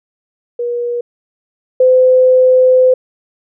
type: tone pair in turn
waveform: sine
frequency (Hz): 480 / 511.2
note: B4 / C5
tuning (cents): -49 / -40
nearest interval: minor second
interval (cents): 109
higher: second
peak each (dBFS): -15 / -5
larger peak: second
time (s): 0.59-1.01 / 1.8-2.94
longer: second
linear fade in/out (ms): 5
effects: none